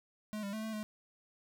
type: tone with pitch steps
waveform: square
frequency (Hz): 212.9 / 199.4 / 217.9 / 220.4 / 213.6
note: G#3 / G3 / A3 / A3 / G#3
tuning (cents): +43 / +30 / -17 / +3 / +49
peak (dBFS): -38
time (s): 0.33-0.83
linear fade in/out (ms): 0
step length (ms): 100
effects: none